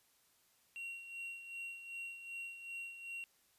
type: tone with tremolo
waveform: triangle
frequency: 2746 Hz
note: F7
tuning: 30 cents flat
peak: -40 dBFS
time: 0.76-3.24 s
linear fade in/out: 0 ms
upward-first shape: sine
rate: 2.6 Hz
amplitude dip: 60%
effects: white hiss -72 dBFS RMS until 3.58 s + resampled to 32000 Hz